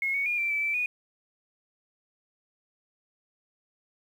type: tone with pitch steps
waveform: sine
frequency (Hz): 2168 / 2229 / 2425 / 2348 / 2313 / 2327 / 2464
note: C#7 / C#7 / D#7 / D7 / D7 / D7 / D#7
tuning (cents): -39 / +9 / -45 / -1 / -27 / -17 / -17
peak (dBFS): -25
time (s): 0.02-0.86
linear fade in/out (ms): 2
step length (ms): 120
effects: 9-bit